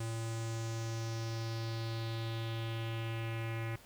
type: tone with low-pass filter sweep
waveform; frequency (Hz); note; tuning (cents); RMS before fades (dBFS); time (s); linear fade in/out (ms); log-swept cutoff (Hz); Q
square; 113.6; A#2; -44; -38; 0-3.76; 5; 8800 to 2200; 3.2
effects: pink hiss -58 dBFS RMS until 3.85 s